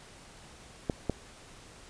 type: clicks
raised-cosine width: 2 ms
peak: -14 dBFS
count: 2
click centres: 0.898 / 1.097 s
effects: pink hiss -52 dBFS RMS until 1.89 s + resampled to 22050 Hz